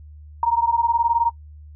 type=beating tone pair; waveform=sine; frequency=927 / 946 Hz; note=A#5 / A#5; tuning=-10 / +25 cents; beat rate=19 Hz; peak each=-19 dBFS; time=0.43-1.3 s; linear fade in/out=2 ms; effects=noise-tail reverb RT60 0.1 s tail -21 dB re dry + added 75 Hz sine -39 dBFS peak until 1.75 s